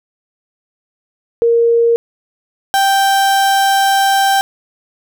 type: tone pair in turn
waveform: sine / 35% pulse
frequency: 466.2 / 784.1 Hz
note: A#4 / G5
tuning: 0 / 0 cents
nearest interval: major sixth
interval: 900 cents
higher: second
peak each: -8 dBFS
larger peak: neither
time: 1.42-1.96 / 2.74-4.41 s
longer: second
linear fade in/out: 0 ms
effects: none